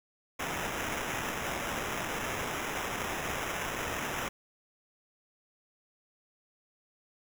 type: noise with sample-and-hold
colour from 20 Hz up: white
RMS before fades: -35 dBFS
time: 0.39-4.29 s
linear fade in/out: 10 ms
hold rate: 4410 Hz
effects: none